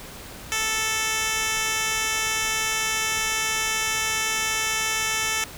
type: tone with band-pass filter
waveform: 10% pulse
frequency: 440 Hz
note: A4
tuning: in tune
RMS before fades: -25 dBFS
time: 0.52-5.44 s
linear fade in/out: 0 ms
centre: 5500 Hz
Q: 0.73
effects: pink hiss -40 dBFS RMS until 5.57 s